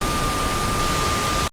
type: tone in noise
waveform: sine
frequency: 1200 Hz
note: D6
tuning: 37 cents sharp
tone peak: -24 dBFS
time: 0.01-1.48 s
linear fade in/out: 5 ms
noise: pink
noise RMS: -22 dBFS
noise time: 0.01-1.48 s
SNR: -5 dB
effects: low-pass 9000 Hz 12 dB/octave + Opus 24 kbps